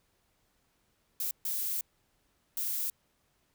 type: noise bursts at uneven times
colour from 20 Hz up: violet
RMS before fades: -33 dBFS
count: 3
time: 1.2-1.31 / 1.45-1.81 / 2.57-2.9 s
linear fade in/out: 2 ms
effects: pink hiss -73 dBFS RMS until 3.54 s